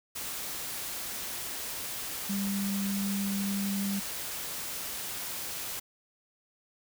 sine tone in noise, 198.3 Hz, G3, 20 cents sharp, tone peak -29 dBFS, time 2.29-4 s, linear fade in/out 10 ms, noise white, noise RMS -37 dBFS, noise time 0.15-5.8 s, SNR +5 dB, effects none

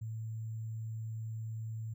sine tone with sample-and-hold, 111.3 Hz, A2, 20 cents sharp, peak -37 dBFS, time 0.01-1.94 s, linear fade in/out 10 ms, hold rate 7350 Hz, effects none

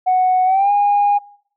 sine tone with pitch glide, 740 to 816.4 Hz, F#5 to G#5, 0 to -30 cents, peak -10 dBFS, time 0.06-1.19 s, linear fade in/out 20 ms, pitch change +170 cents, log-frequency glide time 0.45-0.71 s, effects noise-tail reverb RT60 0.6 s tail -23 dB re dry + tanh soft clip ceiling -8 dBFS

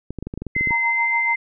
clicks, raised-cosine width 3 ms, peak -16 dBFS, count 12, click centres 0.106 / 0.187 / 0.226 / 0.27 / 0.339 / 0.376 / 0.42 / 0.467 / 0.565 / 0.61 / 0.673 / 0.708 s
sine tone with pitch glide, 2064 to 2078 Hz, C7 to C7, -24 to -12 cents, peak -18 dBFS, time 0.55-1.36 s, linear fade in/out 10 ms, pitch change +12 cents, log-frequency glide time 0.81-1.07 s
sine tone with tremolo, 933 Hz, A#5, 1 cent sharp, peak -20 dBFS, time 0.7-1.35 s, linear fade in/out 20 ms, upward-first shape sine, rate 7 Hz, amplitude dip 80%
effects none

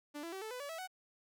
sawtooth tone with pitch steps, 293.7 / 335.4 / 383.1 / 437.5 / 499.7 / 570.7 / 651.8 / 744.4 Hz, D4 / E4 / G4 / A4 / B4 / D5 / E5 / F#5, 0 / +30 / -40 / -10 / +20 / -50 / -20 / +10 cents, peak -38 dBFS, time 0.14-0.876 s, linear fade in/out 20 ms, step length 92 ms, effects none

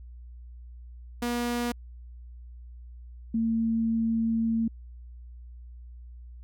sawtooth / sine tone pair in turn, 240 / 226.5 Hz, B3 / A#3, -49 / -50 cents, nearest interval minor second, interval 101 cents, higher first, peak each -23 dBFS, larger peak neither, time 1.22-1.72 / 3.34-4.68 s, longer second, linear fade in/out 5 ms, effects added 60 Hz sine -42 dBFS peak until 6.43 s

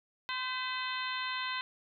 harmonic tone with a mistuned harmonic, 514 Hz, C5, 31 cents flat, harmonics 2 / 3 / 4 / 5 / 6 / 7 / 8, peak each -38 / -40 / -41 / -42 / -43 / -43 / -44 dBFS, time 0.29-1.61 s, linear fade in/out 0 ms, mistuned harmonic 4, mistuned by -40 cents, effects none

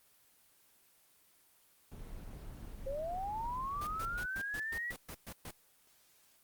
brown noise, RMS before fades -46 dBFS, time 1.91-4.26 s, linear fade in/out 10 ms
sine linear sweep, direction up, 522 to 1953 Hz, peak -36 dBFS, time 2.86-4.92 s, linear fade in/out 10 ms
pink noise bursts, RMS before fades -45 dBFS, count 10, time 3.81-5.51 s, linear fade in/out 5 ms, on 62 ms, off 120 ms
effects white hiss -67 dBFS RMS until 6.43 s + Opus 24 kbps

